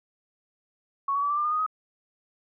sine tone with pitch steps, 1108.7 / 1129.4 / 1150.5 / 1171.9 / 1193.8 / 1216 / 1238.7 / 1261.8 Hz, C#6 / C#6 / D6 / D6 / D6 / D#6 / D#6 / D#6, 0 / +32 / -36 / -4 / +28 / -40 / -8 / +24 cents, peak -23 dBFS, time 1.08-1.664 s, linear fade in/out 5 ms, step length 73 ms, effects none

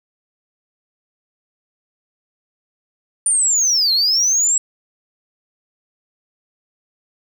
sine linear two-way sweep, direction down then up, 9270 to 4100 to 7750 Hz, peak -11 dBFS, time 3.26-4.58 s, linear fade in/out 2 ms, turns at 3.93 s, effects tanh soft clip ceiling -11 dBFS + 8-bit

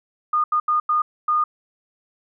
sine tone bursts at uneven times, 1223 Hz, D#6, 30 cents flat, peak -16 dBFS, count 5, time 0.33-0.44 / 0.52-0.6 / 0.68-0.8 / 0.89-1.02 / 1.28-1.44 s, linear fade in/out 5 ms, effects none

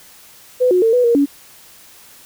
sine tone with pitch steps, 502 / 363.1 / 451.5 / 493.8 / 470.2 / 283 Hz, B4 / F#4 / A4 / B4 / A#4 / C#4, +28 / -33 / +45 / 0 / +15 / +36 cents, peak -10 dBFS, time 0.6-1.26 s, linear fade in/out 20 ms, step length 110 ms, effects white hiss -44 dBFS RMS until 2.25 s

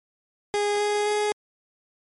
30% pulse tone with pitch steps, 411.8 / 415.1 / 418.5 Hz, G#4 / G#4 / G#4, -15 / -1 / +13 cents, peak -19 dBFS, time 0.54-1.32 s, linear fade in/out 0 ms, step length 260 ms, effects MP3 48 kbps

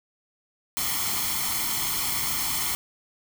white noise with comb filter, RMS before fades -27 dBFS, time 0.77-2.75 s, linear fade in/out 0 ms, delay 0.93 ms, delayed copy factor +0.7, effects none

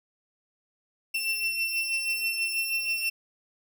35% pulse beating tone pair, 2694 / 2700.2 Hz, E7 / E7, +37 / +41 cents, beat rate 6.2 Hz, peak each -32 / -26 dBFS, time 1.14-3.1 s, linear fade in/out 10 ms, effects none

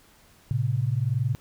sine tone pair together, 112.18 / 133.4 Hz, A2 / C3, +34 / +34 cents, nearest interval minor third, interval 300 cents, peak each -25 dBFS, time 0.51-1.35 s, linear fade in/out 0 ms, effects pink hiss -57 dBFS RMS until 1.4 s

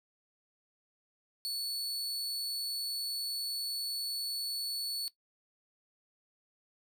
40% pulse tone, 4435 Hz, C#8, in tune, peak -32 dBFS, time 1.45-5.08 s, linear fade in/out 0 ms, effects noise-tail reverb RT60 0.1 s tail -17 dB re dry

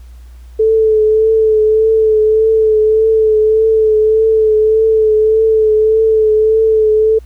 sine tone with vibrato, 436.8 Hz, A4, 13 cents flat, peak -7 dBFS, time 0.59-7.19 s, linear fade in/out 10 ms, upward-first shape triangle, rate 1.7 Hz, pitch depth 30 cents each way, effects added 60 Hz sine -32 dBFS peak until 7.25 s + pink hiss -52 dBFS RMS until 7.25 s

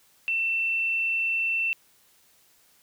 sine tone, 2685 Hz, E7, 31 cents sharp, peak -23 dBFS, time 0.28-1.73 s, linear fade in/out 0 ms, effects white hiss -61 dBFS RMS until 2.82 s

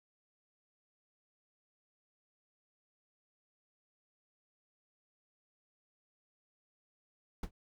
brown noise with exponential decay, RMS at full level -30 dBFS, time 7.43-7.51 s, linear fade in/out 5 ms, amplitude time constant 17 ms, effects none

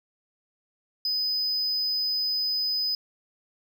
triangle tone, 5010 Hz, D#8, 11 cents sharp, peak -23 dBFS, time 1.05-2.95 s, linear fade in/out 2 ms, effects none

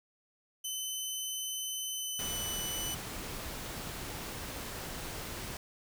15% pulse tone with pitch glide, 3040 to 2990 Hz, F#7 to F#7, +46 to +17 cents, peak -28 dBFS, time 0.64-2.95 s, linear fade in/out 10 ms, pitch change -29 cents, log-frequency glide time 1.95-2.43 s
pink noise, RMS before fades -41 dBFS, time 2.19-5.57 s, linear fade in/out 2 ms
effects none

